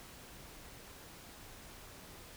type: silence
effects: pink hiss -53 dBFS RMS until 2.36 s